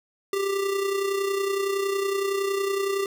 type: tone with amplitude modulation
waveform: square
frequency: 394.2 Hz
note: G4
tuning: 10 cents sharp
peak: -22 dBFS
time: 0.33-3.06 s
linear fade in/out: 2 ms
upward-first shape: sine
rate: 30.8 Hz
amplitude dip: 50%
effects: none